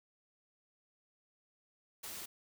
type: noise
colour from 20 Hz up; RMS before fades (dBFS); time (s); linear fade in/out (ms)
white; -45; 2.03-2.26; 10
effects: none